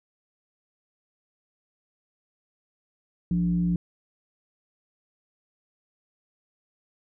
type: tone with frequency modulation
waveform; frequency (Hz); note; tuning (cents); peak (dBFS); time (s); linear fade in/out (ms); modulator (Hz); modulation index
sine; 174.61; F3; 0; -21; 3.31-3.76; 2; 118; 0.42
effects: none